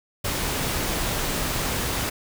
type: noise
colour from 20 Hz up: pink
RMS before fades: -26 dBFS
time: 0.24-2.1 s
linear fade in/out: 10 ms
effects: none